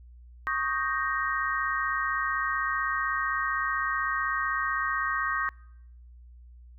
sine chord, Eb dominant seventh, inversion third, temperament equal, 1108.7 / 1244.5 / 1568 / 1864.7 Hz, Db6 / Eb6 / G6 / Bb6, 0 / 0 / 0 / 0 cents, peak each -31 / -32 / -32 / -31 dBFS, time 0.47-5.49 s, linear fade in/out 0 ms, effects noise-tail reverb RT60 0.8 s tail -25 dB re dry + added 60 Hz sine -47 dBFS peak until 6.78 s

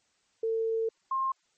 sine tone pair in turn, 450 / 1063.2 Hz, A4 / C6, +39 / +27 cents, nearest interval octave + minor third, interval 1488 cents, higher second, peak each -26 dBFS, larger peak neither, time 0.43-0.89 / 1.11-1.32 s, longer first, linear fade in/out 5 ms, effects white hiss -71 dBFS RMS until 1.57 s + MP3 32 kbps

